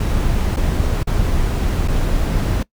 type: noise with dropouts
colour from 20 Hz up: brown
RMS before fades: -17 dBFS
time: 0-2.63 s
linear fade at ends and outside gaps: 5 ms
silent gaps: 0.563-0.568 / 1.032-1.071 / 1.878-1.882 s
effects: noise-tail reverb RT60 0.1 s tail -22 dB re dry